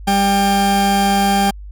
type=tone pair together; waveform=40% pulse; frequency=198.5 / 794 Hz; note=G3 / G5; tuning=+22 / +22 cents; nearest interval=2 octaves; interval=2400 cents; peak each=-15 dBFS; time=0.07-1.51 s; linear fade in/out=10 ms; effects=added 50 Hz sine -30 dBFS peak until 1.71 s + AAC 64 kbps